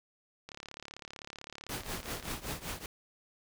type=click train; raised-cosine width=0.2 ms; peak=-27 dBFS; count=66; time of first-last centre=0.49-2.311 s; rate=35.7 Hz
type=noise with tremolo; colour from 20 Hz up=pink; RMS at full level=-36 dBFS; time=1.69-2.86 s; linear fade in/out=2 ms; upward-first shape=triangle; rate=5.2 Hz; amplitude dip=90%
effects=none